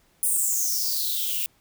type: noise with high-pass filter sweep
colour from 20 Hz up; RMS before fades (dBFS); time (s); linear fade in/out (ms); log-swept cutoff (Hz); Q
violet; -25; 0.23-1.46; 0; 9700 to 2600; 7.7
effects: pink hiss -63 dBFS RMS until 1.6 s